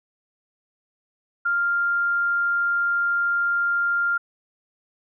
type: tone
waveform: sine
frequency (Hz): 1396.9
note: F6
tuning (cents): 0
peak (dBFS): -19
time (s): 1.45-4.18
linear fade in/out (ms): 10
effects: none